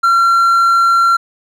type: tone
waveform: triangle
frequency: 1367 Hz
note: F6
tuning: 37 cents flat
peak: -6 dBFS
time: 0.03-1.17 s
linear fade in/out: 10 ms
effects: none